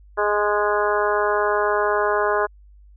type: harmonic tone with a mistuned harmonic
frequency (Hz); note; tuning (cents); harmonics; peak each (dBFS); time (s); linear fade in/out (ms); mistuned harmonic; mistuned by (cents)
208; G#3; +3; 2 / 3 / 4 / 5 / 6 / 7 / 8; -22 / -24 / -27 / -24 / -28 / -27 / -30; 0.17-2.47; 20; 6; -20
effects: added 50 Hz sine -45 dBFS peak until 2.96 s